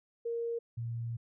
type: tone pair in turn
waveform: sine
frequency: 466.2 / 116.55 Hz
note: A#4 / A#2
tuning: 0 / 0 cents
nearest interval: 2 octaves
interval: 2400 cents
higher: first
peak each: -32 / -34 dBFS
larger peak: first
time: 0.25-0.59 / 0.77-1.17 s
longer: second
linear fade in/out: 10 ms
effects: none